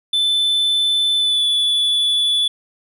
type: tone with pitch glide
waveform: triangle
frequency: 3520 to 3448 Hz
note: A7 to A7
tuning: 0 to -36 cents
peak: -13 dBFS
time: 0.13-2.48 s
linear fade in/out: 5 ms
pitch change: -36 cents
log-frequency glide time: 1.17-1.45 s
effects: none